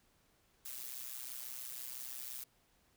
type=noise with amplitude modulation; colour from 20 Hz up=blue; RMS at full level=-42 dBFS; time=0.65-2.44 s; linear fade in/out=5 ms; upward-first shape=sine; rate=126 Hz; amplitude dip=80%; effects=pink hiss -72 dBFS RMS until 2.96 s